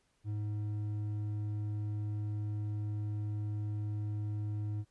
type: tone with hard clipping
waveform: sine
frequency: 105 Hz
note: G#2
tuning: 19 cents sharp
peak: -35 dBFS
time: 0.24-4.85 s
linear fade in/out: 50 ms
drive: 5 dB
effects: pink hiss -75 dBFS RMS until 4.9 s + resampled to 24000 Hz